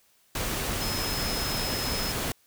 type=tone in noise; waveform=sine; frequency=5150 Hz; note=E8; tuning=41 cents flat; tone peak=-33 dBFS; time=0.81-2.12 s; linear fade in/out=2 ms; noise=pink; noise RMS=-30 dBFS; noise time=0.35-2.32 s; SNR=-6 dB; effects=white hiss -64 dBFS RMS until 2.46 s